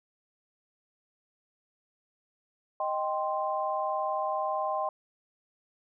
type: chord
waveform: sine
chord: C minor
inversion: first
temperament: equal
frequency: 622.3 / 784 / 1046.5 Hz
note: Eb5 / G5 / C6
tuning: 0 / 0 / 0 cents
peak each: -32 dBFS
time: 2.8-4.89 s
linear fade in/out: 2 ms
effects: none